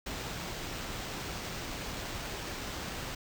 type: noise with sample-and-hold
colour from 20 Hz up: pink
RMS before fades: -39 dBFS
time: 0.06-3.15 s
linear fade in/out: 5 ms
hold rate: 11025 Hz
effects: none